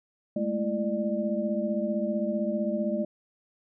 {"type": "tone cluster", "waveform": "sine", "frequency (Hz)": [207.7, 223.2, 335, 597], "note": ["G#3", "A3", "E4", "D5"], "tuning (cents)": [0, 25, 28, 28], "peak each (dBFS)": [-30, -31, -35, -30], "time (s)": [0.36, 3.05], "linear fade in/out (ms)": 5, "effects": []}